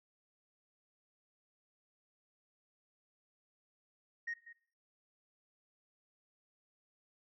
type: tone with echo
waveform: sine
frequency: 1864.7 Hz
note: A#6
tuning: in tune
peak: -36 dBFS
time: 4.27-4.34 s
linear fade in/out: 10 ms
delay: 190 ms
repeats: 1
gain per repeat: -15 dB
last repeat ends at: 4.53 s
effects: noise-tail reverb RT60 0.5 s tail -17 dB re dry + tanh soft clip ceiling -33 dBFS